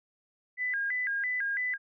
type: tone with vibrato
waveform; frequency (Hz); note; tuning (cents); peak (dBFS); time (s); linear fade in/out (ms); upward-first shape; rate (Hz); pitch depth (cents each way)
sine; 1800; A6; +39; -28; 0.57-1.78; 50; square; 3; 180
effects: none